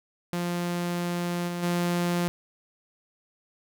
sawtooth tone with level steps, 174.61 Hz, F3, in tune, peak -23 / -26 / -20 dBFS, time 0.33-2.28 s, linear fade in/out 0 ms, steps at 1.47 / 1.62 s, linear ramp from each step 20 ms, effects none

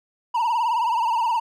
triangle tone with vibrato, 932.3 Hz, A#5, in tune, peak -17 dBFS, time 0.34-1.4 s, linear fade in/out 10 ms, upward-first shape triangle, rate 19 Hz, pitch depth 120 cents each way, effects none

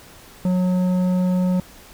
sine tone with tanh clipping, 182.3 Hz, F#3, 25 cents flat, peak -18 dBFS, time 0.45-1.6 s, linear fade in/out 2 ms, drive 10 dB, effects pink hiss -45 dBFS RMS until 1.93 s

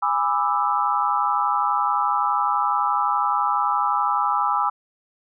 sine chord, E dominant seventh, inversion first, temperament just, 824.1 / 988.9 / 1186.7 / 1318.5 Hz, G#5 / B5 / D6 / E6, -14 / +2 / +18 / 0 cents, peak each -24 dBFS, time 0.02-4.7 s, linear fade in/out 10 ms, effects none

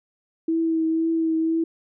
sine tone with vibrato, 324.7 Hz, E4, 26 cents flat, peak -19 dBFS, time 0.48-1.64 s, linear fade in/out 5 ms, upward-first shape triangle, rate 2 Hz, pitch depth 23 cents each way, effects none

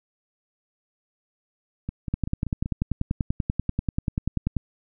two click trains, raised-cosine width 5 ms, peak -17 / -11 dBFS, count 5 / 26, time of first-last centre 1.89-2.659 / 2.14-4.567 s, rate 5.2 / 10.3 Hz, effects none

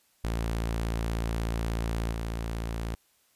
sawtooth tone with level steps, 56.5 Hz, A1, 47 cents sharp, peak -24 / -27 dBFS, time 0.24-2.95 s, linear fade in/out 0 ms, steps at 2.12 s, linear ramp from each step 5 ms, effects white hiss -67 dBFS RMS until 3.35 s + resampled to 32000 Hz

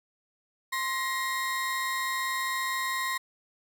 35% pulse tone pair together, 1051 / 1895.5 Hz, C6 / A#6, +7 / +28 cents, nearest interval minor seventh, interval 1021 cents, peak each -29 / -30 dBFS, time 0.72-3.18 s, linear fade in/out 10 ms, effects 10-bit

